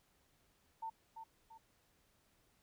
sine tone with echo, 899 Hz, A5, 37 cents sharp, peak -40 dBFS, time 0.82-0.9 s, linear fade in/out 10 ms, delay 340 ms, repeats 2, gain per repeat -7 dB, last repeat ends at 1.58 s, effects pink hiss -74 dBFS RMS until 2.62 s

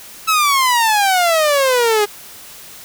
sawtooth exponential sweep, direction down, 1318.5 to 407.1 Hz, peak -8 dBFS, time 0.27-2.06 s, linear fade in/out 20 ms, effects white hiss -37 dBFS RMS until 2.84 s

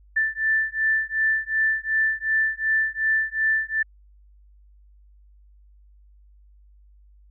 sine beating tone pair, 1765 / 1767.7 Hz, A6 / A6, +5 / +8 cents, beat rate 2.7 Hz, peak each -23 dBFS, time 0.16-3.83 s, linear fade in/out 10 ms, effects added 50 Hz sine -50 dBFS peak until 7.3 s

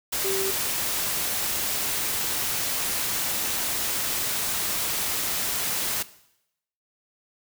sine tone in noise, 387.1 Hz, G4, 22 cents flat, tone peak -26 dBFS, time 0.24-0.51 s, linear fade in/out 10 ms, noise white, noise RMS -27 dBFS, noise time 0.12-6.03 s, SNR -2 dB, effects noise-tail reverb RT60 0.8 s tail -17 dB re dry

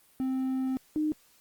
triangle / sine tone pair in turn, 261.6 / 306.1 Hz, C4 / D#4, 0 / -28 cents, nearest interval minor third, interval 272 cents, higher second, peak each -25 dBFS, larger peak neither, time 0.2-0.77 / 0.96-1.12 s, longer first, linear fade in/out 0 ms, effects white hiss -62 dBFS RMS until 1.4 s + Opus 32 kbps

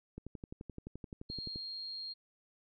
click train, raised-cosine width 3 ms, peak -31 dBFS, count 17, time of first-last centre 0.18-1.559 s, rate 11.6 Hz
sine tone, 4234 Hz, C8, 20 cents sharp, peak -40 dBFS, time 1.29-2.14 s, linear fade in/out 20 ms
effects none

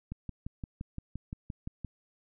click train, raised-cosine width 5 ms, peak -25 dBFS, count 11, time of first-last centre 0.12-1.847 s, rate 5.79 Hz, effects none

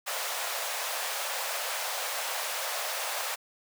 pink high-pass noise, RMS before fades -33 dBFS, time 0.06-3.36 s, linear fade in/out 20 ms, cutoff 530 Hz, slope 48 dB/octave, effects none

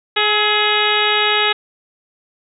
harmonic tone with a mistuned harmonic, 419.7 Hz, G#4, 18 cents sharp, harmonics 1 / 2 / 3 / 4 / 5 / 6 / 7 / 8 / 9, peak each -22 / -22 / -22 / -22 / -22 / -22 / -22 / -22 / -22 dBFS, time 0.16-1.53 s, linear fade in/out 10 ms, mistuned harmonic 3, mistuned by +32 cents, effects none

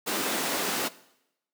pink high-pass noise, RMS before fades -29 dBFS, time 0.06-0.89 s, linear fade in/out 20 ms, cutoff 220 Hz, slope 24 dB/octave, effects noise-tail reverb RT60 0.8 s tail -18 dB re dry

